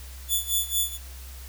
5% pulse tone with tremolo, 3461 Hz, A7, 29 cents flat, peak -13 dBFS, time 0.28-0.98 s, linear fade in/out 50 ms, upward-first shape sine, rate 4.4 Hz, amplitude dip 85%, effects added 65 Hz sine -39 dBFS peak until 1.48 s + white hiss -47 dBFS RMS until 1.48 s

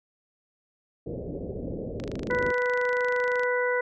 white low-pass noise, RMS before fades -34 dBFS, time 1.06-2.52 s, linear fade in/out 10 ms, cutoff 540 Hz, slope 48 dB/octave
click train, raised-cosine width 0.2 ms, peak -23 dBFS, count 38, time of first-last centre 2-3.434 s, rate 25.8 Hz
harmonic tone, 494 Hz, B4, in tune, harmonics 1 / 2 / 3 / 4, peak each -25 / -32 / -30 / -31 dBFS, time 2.3-3.81 s, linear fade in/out 5 ms
effects none

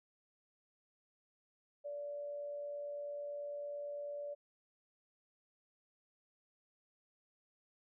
sine tone with amplitude modulation, 579 Hz, D5, 25 cents flat, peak -39 dBFS, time 1.84-4.35 s, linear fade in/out 20 ms, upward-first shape sine, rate 109 Hz, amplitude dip 30%, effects none

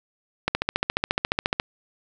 click train, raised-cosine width 0.3 ms, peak -5 dBFS, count 17, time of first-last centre 0.48-1.599 s, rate 14.3 Hz, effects none

